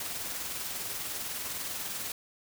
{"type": "noise with tremolo", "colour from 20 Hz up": "white", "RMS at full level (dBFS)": -35, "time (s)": [0, 2.12], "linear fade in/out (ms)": 2, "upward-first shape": "sine", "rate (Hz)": 20, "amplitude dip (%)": 35, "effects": []}